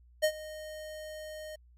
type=tone with ADSR envelope; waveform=square; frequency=618 Hz; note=D#5; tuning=12 cents flat; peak=-22 dBFS; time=0.22-1.56 s; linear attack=22 ms; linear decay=72 ms; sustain=-19 dB; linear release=9 ms; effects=added 60 Hz sine -56 dBFS peak until 1.77 s + MP3 64 kbps